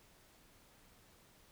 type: silence
effects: pink hiss -65 dBFS RMS until 1.51 s